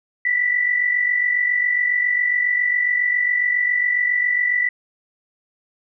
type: tone pair together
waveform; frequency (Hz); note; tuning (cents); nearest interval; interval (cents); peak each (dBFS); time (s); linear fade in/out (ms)
sine; 1928.2 / 1975.5; B6 / B6; -42 / 0; unison; 42; -24 / -17; 0.25-4.69; 5
effects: none